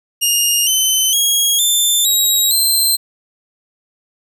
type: tone with pitch steps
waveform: 15% pulse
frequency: 2834 / 3055 / 3293 / 3550 / 3827 / 4125 Hz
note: F7 / G7 / G#7 / A7 / A#7 / C8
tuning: +25 / -45 / -15 / +15 / +45 / -25 cents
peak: -5 dBFS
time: 0.21-2.97 s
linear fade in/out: 20 ms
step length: 460 ms
effects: none